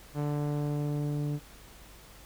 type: tone with low-pass filter sweep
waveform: sawtooth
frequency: 146.83 Hz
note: D3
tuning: in tune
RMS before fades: -31 dBFS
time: 0.14-1.4 s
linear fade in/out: 50 ms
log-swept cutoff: 1000 to 330 Hz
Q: 0.76
effects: added 50 Hz sine -55 dBFS peak until 2.25 s + pink hiss -53 dBFS RMS until 2.25 s